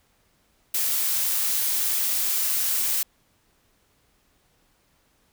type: noise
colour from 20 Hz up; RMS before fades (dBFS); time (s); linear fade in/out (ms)
blue; -24; 0.74-3.03; 5
effects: pink hiss -65 dBFS RMS until 5.32 s